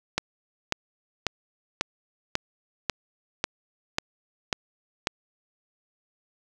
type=click train; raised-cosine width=0.2 ms; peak=-6 dBFS; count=10; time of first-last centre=0.18-5.071 s; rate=1.84 Hz; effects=none